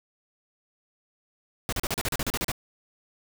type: noise bursts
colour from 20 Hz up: pink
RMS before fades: -28 dBFS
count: 12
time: 1.69-2.517 s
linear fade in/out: 0 ms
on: 35 ms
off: 37 ms
effects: none